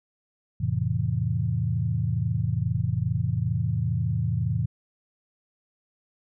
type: chord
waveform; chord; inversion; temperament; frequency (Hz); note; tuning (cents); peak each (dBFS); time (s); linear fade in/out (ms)
sine; F major seventh; none; equal with one note detuned; 87.31 / 110 / 132.26 / 164.81; F2 / A2 / C3 / E3; 0 / 0 / +19 / 0; -31 / -26 / -28 / -30; 0.6-4.66; 10
effects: none